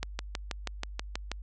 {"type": "click train", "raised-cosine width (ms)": 0.2, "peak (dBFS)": -15, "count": 9, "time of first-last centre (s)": [0.03, 1.316], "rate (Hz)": 6.22, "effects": ["added 50 Hz sine -39 dBFS peak until 1.42 s", "resampled to 24000 Hz"]}